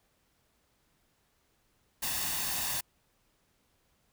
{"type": "noise with comb filter", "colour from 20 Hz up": "white", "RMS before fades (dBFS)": -33, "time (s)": [2.02, 2.81], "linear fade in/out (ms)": 10, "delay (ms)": 1.1, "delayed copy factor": 0.55, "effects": ["pink hiss -72 dBFS RMS until 4.12 s"]}